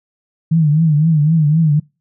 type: tone with vibrato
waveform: sine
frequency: 155.56 Hz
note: D#3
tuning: in tune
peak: -9 dBFS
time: 0.51-1.8 s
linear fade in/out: 10 ms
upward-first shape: triangle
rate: 3.9 Hz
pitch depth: 130 cents each way
effects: noise-tail reverb RT60 0.3 s tail -26 dB re dry